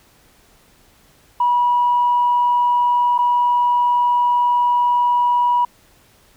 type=tone with dropouts; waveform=sine; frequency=971 Hz; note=B5; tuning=30 cents flat; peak=-12 dBFS; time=1.4-5.65 s; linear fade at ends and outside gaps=5 ms; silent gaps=3.18-3.187 s; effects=tanh soft clip ceiling -8 dBFS + pink hiss -53 dBFS RMS until 6.36 s